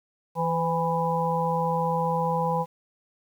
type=harmonic tone with a mistuned harmonic; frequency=165 Hz; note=E3; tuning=2 cents sharp; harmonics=1 / 3 / 5 / 6; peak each=-28 / -28 / -28 / -28 dBFS; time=0.35-2.66 s; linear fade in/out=50 ms; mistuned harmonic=3; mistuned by=+34 cents; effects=9-bit